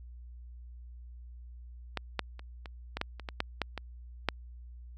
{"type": "clicks", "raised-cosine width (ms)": 0.3, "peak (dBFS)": [-16, -13, -30, -27, -18, -14, -27, -21, -13, -13, -20, -10], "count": 12, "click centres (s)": [1.973, 2.193, 2.394, 2.658, 2.97, 3.014, 3.197, 3.288, 3.404, 3.617, 3.777, 4.287], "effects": ["added 60 Hz sine -45 dBFS peak until 4.97 s"]}